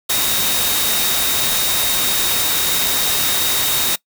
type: tone in noise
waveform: sine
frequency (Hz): 3733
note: A#7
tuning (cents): +2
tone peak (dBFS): -22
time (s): 0.09-3.96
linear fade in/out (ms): 10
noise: white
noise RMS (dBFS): -18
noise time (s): 0.09-3.96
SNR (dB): -7
effects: noise-tail reverb RT60 0.1 s tail -22 dB re dry